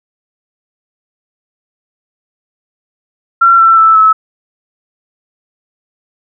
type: tone with pitch steps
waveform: sine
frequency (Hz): 1363 / 1341.1 / 1319.6 / 1298.4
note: F6 / E6 / E6 / E6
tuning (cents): -43 / +29 / +1 / -27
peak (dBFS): -3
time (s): 3.41-4.13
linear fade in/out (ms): 10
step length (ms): 180
effects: none